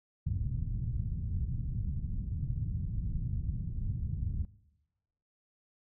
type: low-pass noise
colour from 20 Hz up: white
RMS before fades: -34 dBFS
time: 0.26-4.45 s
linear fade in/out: 5 ms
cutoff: 130 Hz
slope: 24 dB/octave
effects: noise-tail reverb RT60 1.0 s tail -21 dB re dry